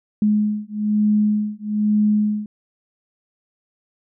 sine beating tone pair, 210 / 211.1 Hz, G#3 / G#3, +19 / +29 cents, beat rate 1.1 Hz, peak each -19 dBFS, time 0.22-2.46 s, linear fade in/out 2 ms, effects none

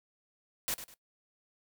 white noise with echo, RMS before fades -33 dBFS, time 0.68-0.74 s, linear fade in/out 0 ms, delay 100 ms, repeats 2, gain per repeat -11 dB, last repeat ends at 0.94 s, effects noise-tail reverb RT60 0.1 s tail -17 dB re dry

